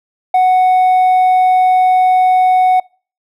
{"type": "tone with hard clipping", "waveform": "triangle", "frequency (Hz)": 740, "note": "F#5", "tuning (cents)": 0, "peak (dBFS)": -6, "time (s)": [0.34, 2.8], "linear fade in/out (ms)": 5, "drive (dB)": 1, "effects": ["noise-tail reverb RT60 0.4 s tail -26 dB re dry"]}